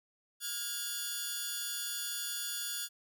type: tone cluster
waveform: 10% pulse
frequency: 1423 / 1642 / 3446 / 4715 Hz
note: F6 / G#6 / A7 / D8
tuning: +32 / -20 / -37 / +6 cents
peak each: -36 / -36 / -31 / -35 dBFS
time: 0.4-2.89 s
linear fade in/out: 50 ms
effects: none